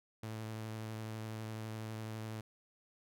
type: tone with vibrato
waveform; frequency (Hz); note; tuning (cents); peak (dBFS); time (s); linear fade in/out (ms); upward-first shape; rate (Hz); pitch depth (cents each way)
sawtooth; 110; A2; 0; -37; 0.23-2.41; 5; triangle; 12; 20
effects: none

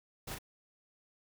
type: noise with echo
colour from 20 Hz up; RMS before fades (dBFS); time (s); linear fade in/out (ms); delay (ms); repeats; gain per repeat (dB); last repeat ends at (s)
pink; -42; 0.27-0.35; 10; 37; 1; -3; 0.387
effects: none

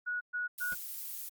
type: tone bursts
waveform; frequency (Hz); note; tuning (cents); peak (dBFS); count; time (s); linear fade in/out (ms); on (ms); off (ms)
sine; 1461; F#6; -22; -32; 3; 0.06-0.75; 20; 150; 120
type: noise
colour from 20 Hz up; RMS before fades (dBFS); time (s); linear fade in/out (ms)
violet; -41; 0.58-1.29; 5
type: noise with exponential decay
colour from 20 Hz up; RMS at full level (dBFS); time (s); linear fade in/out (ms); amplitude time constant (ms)
pink; -44; 0.72-0.8; 2; 16
effects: Opus 48 kbps

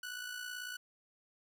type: tone with amplitude modulation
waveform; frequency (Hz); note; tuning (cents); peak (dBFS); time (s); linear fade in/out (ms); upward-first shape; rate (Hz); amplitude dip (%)
sawtooth; 1480; F#6; 0; -35; 0.03-0.77; 5; sine; 58.1; 55
effects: none

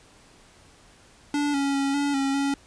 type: tone with pitch steps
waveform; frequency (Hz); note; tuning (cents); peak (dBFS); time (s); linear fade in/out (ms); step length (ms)
square; 290.3 / 278.4 / 276.1 / 284.8 / 273.2 / 278.6; D4 / C#4 / C#4 / C#4 / C#4 / C#4; -20 / +8 / -7 / +47 / -25 / +9; -23; 1.34-2.54; 2; 200
effects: pink hiss -54 dBFS RMS until 2.66 s + resampled to 22050 Hz

